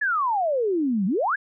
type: exponential two-way sweep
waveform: sine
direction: down then up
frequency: 1760 to 179.3 to 1760 Hz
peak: -20 dBFS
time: 0.01-1.36 s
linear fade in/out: 10 ms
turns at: 1.06 s
effects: none